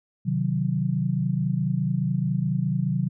sine chord, C diminished, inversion none, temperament equal, 130.81 / 155.56 / 185 Hz, C3 / Eb3 / Gb3, 0 / 0 / 0 cents, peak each -26 dBFS, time 0.25-3.09 s, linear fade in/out 20 ms, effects none

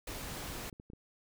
pink noise, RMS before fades -42 dBFS, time 0.07-0.7 s, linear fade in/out 5 ms
clicks, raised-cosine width 3 ms, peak -36 dBFS, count 10, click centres 0.324 / 0.461 / 0.5 / 0.553 / 0.589 / 0.677 / 0.728 / 0.799 / 0.901 / 0.934 s
effects none

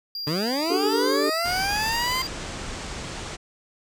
triangle tone, 4777 Hz, D8, 29 cents sharp, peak -28 dBFS, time 0.15-2.27 s, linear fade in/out 2 ms
20% pulse linear sweep, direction up, 140.8 to 1052 Hz, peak -19 dBFS, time 0.27-2.22 s, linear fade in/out 2 ms
triangle chord, D suspended fourth, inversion none, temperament equal with one note detuned, 293.7 / 390 / 440 Hz, D4 / G4 / A4, 0 / -9 / 0 cents, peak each -24 dBFS, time 0.7-1.3 s, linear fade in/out 5 ms
pink low-pass noise, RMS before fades -34 dBFS, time 1.44-3.37 s, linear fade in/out 20 ms, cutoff 8500 Hz, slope 48 dB/octave
effects none

